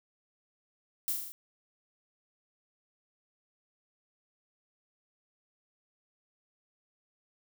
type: noise with echo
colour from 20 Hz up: violet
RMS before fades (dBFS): -31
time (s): 1.08-1.12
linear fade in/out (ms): 0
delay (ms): 40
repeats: 5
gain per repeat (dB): -3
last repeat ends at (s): 1.32
effects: none